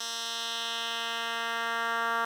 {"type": "tone with band-pass filter sweep", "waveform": "10% pulse", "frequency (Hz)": 230.7, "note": "A#3", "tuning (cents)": -18, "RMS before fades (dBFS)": -32, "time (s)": [0, 2.25], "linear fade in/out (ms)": 5, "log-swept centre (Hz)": [5000, 1400], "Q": 1.7, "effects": ["8-bit"]}